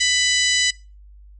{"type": "harmonic tone", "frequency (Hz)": 994, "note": "B5", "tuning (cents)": 11, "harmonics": [2, 3, 4, 5, 6, 7, 8], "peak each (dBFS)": [-21, -23, -24, -25, -26, -26, -27], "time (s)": [0, 0.71], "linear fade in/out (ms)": 10, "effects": ["noise-tail reverb RT60 0.3 s tail -22 dB re dry", "added 50 Hz sine -42 dBFS peak until 1.39 s"]}